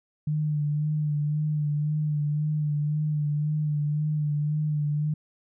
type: tone with vibrato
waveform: sine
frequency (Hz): 150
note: D3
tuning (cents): +37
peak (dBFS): -23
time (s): 0.27-5.14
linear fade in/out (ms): 5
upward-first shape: sine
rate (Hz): 1.9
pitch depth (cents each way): 31
effects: none